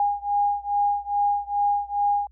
sine beating tone pair, 815 / 817.4 Hz, G#5 / G#5, -33 / -28 cents, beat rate 2.4 Hz, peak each -23 / -24 dBFS, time 0-2.27 s, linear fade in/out 2 ms, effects added 60 Hz sine -51 dBFS peak until 2.31 s

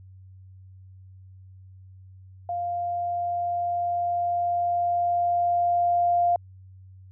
sine tone with level ramp, 698.5 Hz, F5, in tune, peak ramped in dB -26 to -18 dBFS, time 2.49-6.36 s, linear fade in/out 2 ms, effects added 94 Hz sine -45 dBFS peak until 7.11 s

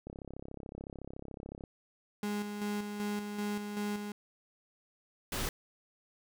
click train, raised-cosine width 2 ms, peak -30 dBFS, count 54, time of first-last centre 0.07-1.638 s, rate 33.8 Hz
35% pulse tone with tremolo, 206.8 Hz, G#3, 7 cents flat, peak -31 dBFS, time 2.23-4.12 s, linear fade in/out 2 ms, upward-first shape square, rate 2.6 Hz, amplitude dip 45%
pink noise, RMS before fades -35 dBFS, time 5.32-5.49 s, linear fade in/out 2 ms
effects none

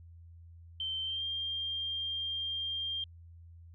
sine tone with pitch glide, 3111 to 3195 Hz, G7 to G7, -14 to +32 cents, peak -33 dBFS, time 0.8-3.04 s, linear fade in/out 2 ms, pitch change +46 cents, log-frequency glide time 1.04-1.24 s, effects added 84 Hz sine -50 dBFS peak until 3.74 s

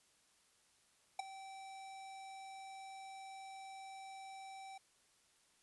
square tone with ADSR envelope, 774 Hz, G5, 22 cents flat, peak -34 dBFS, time 1.19-4.78 s, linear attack 5 ms, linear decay 11 ms, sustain -16 dB, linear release 6 ms, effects white hiss -72 dBFS RMS until 5.62 s + resampled to 24000 Hz

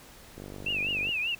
click train, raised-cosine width 2 ms, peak -28 dBFS, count 36, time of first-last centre 0.38-1.091 s, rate 49.2 Hz
sine tone with vibrato, 2637 Hz, E7, in tune, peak -27 dBFS, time 0.66-1.35 s, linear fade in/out 5 ms, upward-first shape triangle, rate 5.1 Hz, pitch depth 170 cents each way
effects pink hiss -51 dBFS RMS until 1.39 s

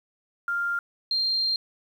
sine tone pair in turn, 1396.9 / 4186 Hz, F6 / C8, 0 / 0 cents, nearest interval octave + perfect fifth, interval 1900 cents, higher second, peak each -24 / -22 dBFS, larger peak second, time 0.48-0.79 / 1.11-1.56 s, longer second, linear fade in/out 2 ms, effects 9-bit

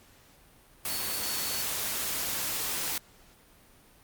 sine tone in noise, 4435 Hz, C#8, in tune, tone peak -38 dBFS, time 0.89-1.62 s, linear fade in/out 2 ms, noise white, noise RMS -32 dBFS, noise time 0.85-2.98 s, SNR -9 dB, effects pink hiss -58 dBFS RMS until 4.03 s + Opus 48 kbps

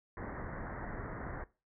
pink low-pass noise, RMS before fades -42 dBFS, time 0.17-1.44 s, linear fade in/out 2 ms, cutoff 2000 Hz, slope 96 dB/octave, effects noise-tail reverb RT60 0.3 s tail -19 dB re dry

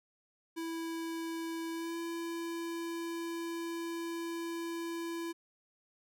square tone with pitch glide, 329.6 to 335.6 Hz, E4 to E4, 0 to +31 cents, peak -37 dBFS, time 0.56-5.33 s, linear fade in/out 20 ms, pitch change +31 cents, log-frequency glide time 1.73-1.98 s, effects none

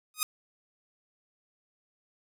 5% pulse tone with exponential growth, 1244.5 Hz, D#6, in tune, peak -10 dBFS, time 0.14-0.23 s, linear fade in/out 1 ms, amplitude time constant 18 ms, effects none

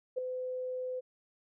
sine tone with ADSR envelope, 508 Hz, B4, 49 cents sharp, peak -27 dBFS, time 0.16-1.01 s, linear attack 22 ms, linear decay 5 ms, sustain -7 dB, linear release 23 ms, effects none

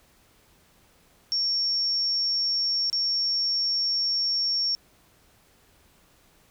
triangle tone with dropouts, 5490 Hz, F8, 31 cents flat, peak -19 dBFS, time 1.32-4.75 s, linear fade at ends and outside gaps 0 ms, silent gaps 2.899-2.929 s, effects tanh soft clip ceiling -21 dBFS + pink hiss -60 dBFS RMS until 6.5 s

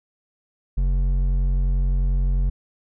sine tone with hard clipping, 45.7 Hz, F#1, 21 cents flat, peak -19 dBFS, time 0.77-2.5 s, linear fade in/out 10 ms, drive 7 dB, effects none

